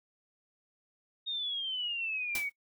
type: exponential sweep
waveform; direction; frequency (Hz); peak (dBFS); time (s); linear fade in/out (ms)
sine; down; 3729 to 2217; -32; 1.26-2.5; 20
type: noise with exponential decay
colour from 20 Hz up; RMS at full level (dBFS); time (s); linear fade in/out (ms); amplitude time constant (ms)
white; -32; 2.35-2.52; 2; 35
effects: noise-tail reverb RT60 0.1 s tail -20 dB re dry